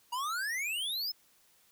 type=exponential sweep; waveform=square; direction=up; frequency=940 to 5274 Hz; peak=-33 dBFS; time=0.12-1.12 s; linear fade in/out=10 ms; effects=white hiss -66 dBFS RMS until 1.71 s